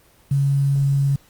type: tone with quantisation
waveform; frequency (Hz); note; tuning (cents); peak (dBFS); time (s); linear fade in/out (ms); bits
sine; 139.1; C#3; +6; -15; 0.31-1.16; 5; 7
effects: pink hiss -54 dBFS RMS until 1.29 s + Opus 24 kbps